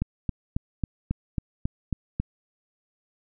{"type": "click train", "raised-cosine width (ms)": 5, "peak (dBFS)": -13, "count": 9, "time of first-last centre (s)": [0.02, 2.2], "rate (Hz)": 3.67, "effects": []}